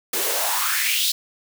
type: noise with high-pass filter sweep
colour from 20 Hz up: white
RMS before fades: -22 dBFS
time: 0.13-1.12 s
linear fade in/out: 5 ms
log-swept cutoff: 310 to 4200 Hz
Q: 4.2
effects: none